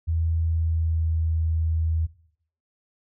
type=tone with pitch glide; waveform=sine; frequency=81.8 to 80.81 Hz; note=E2 to E2; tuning=-13 to -34 cents; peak=-21 dBFS; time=0.07-2.07 s; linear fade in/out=20 ms; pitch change=-21 cents; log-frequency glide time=0.49-1.14 s; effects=noise-tail reverb RT60 0.6 s tail -17 dB re dry